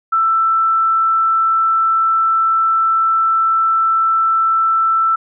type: tone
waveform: sine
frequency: 1329 Hz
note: E6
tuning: 14 cents sharp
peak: -11 dBFS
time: 0.12-5.16 s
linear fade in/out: 10 ms
effects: none